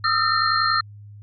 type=tone cluster; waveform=sine; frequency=1236 / 1307 / 1357 / 1811 / 4189 Hz; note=D#6 / E6 / E6 / A6 / C8; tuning=-12 / -15 / +50 / +49 / +1 cents; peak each=-24 dBFS; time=0.04-0.81 s; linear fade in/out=5 ms; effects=added 103 Hz sine -39 dBFS peak until 1.22 s